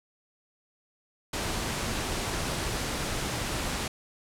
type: noise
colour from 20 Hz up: pink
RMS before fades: -31 dBFS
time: 1.33-3.88 s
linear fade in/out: 5 ms
effects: low-pass 10000 Hz 12 dB/octave